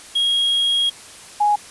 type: tone pair in turn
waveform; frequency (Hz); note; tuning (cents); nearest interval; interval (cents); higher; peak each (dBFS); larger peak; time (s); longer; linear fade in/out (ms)
triangle / sine; 3279 / 831; G#7 / G#5; -23 / +1; 2 octaves; 2376; first; -14 / -13; second; 0.15-0.9 / 1.4-1.56; first; 10
effects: white hiss -40 dBFS RMS until 1.7 s + resampled to 24000 Hz